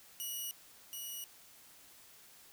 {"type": "tone with echo", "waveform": "5% pulse", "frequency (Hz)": 2915, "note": "F#7", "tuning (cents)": -26, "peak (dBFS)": -30, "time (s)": [0.2, 0.51], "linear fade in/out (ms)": 0, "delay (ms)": 730, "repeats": 1, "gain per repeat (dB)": -3, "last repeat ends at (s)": 1.24, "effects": ["white hiss -59 dBFS RMS until 2.52 s"]}